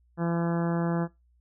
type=harmonic tone; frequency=169.3 Hz; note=E3; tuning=46 cents sharp; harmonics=1 / 2 / 3 / 4 / 5 / 6 / 7 / 8 / 9 / 10; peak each=-26 / -32 / -36 / -38 / -40 / -42 / -43 / -44 / -45 / -46 dBFS; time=0.17-1.08 s; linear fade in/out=50 ms; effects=noise-tail reverb RT60 0.2 s tail -19 dB re dry + added 60 Hz sine -61 dBFS peak until 1.4 s